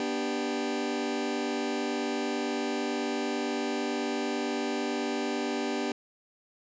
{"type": "chord", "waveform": "sawtooth", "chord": "G major", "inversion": "first", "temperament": "just", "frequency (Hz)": [245, 294, 392], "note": ["B3", "D4", "G4"], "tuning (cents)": [-14, 2, 0], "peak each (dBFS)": -29, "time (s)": [0, 5.92], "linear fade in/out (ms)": 2, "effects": ["resampled to 16000 Hz"]}